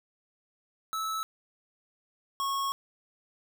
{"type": "tone pair in turn", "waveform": "square", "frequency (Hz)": [1306, 1098.2], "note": ["E6", "C#6"], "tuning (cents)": [-17, -17], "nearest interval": "minor third", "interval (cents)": 300, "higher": "first", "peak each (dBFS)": [-31, -29], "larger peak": "second", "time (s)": [[0.93, 1.23], [2.4, 2.72]], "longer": "second", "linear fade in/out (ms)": 0, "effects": []}